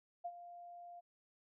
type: tone with ADSR envelope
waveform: sine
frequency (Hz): 698.5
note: F5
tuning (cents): 0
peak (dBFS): -38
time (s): 0.24-1.01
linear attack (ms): 15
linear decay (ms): 54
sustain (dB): -12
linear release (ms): 21
effects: none